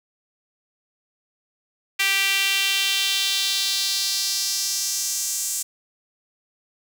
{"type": "tone with high-pass filter sweep", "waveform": "sawtooth", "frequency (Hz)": 391.3, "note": "G4", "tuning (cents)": -3, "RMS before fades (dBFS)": -23, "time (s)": [1.99, 5.63], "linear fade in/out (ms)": 10, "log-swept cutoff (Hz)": [2300, 7400], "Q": 2.5, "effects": []}